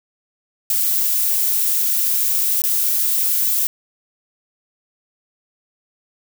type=noise with dropouts; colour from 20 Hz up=violet; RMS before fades=-18 dBFS; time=0.7-3.67 s; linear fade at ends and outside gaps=1 ms; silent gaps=2.619-2.638 s; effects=none